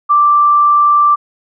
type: tone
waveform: sine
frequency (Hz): 1174.7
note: D6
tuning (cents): 0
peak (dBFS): -6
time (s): 0.09-1.16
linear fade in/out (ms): 20
effects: none